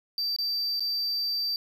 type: tone with dropouts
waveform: triangle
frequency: 4662 Hz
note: D8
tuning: 14 cents flat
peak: -25 dBFS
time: 0.18-1.56 s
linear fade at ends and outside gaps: 1 ms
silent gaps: 0.363-0.386 / 0.796-0.805 s
effects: none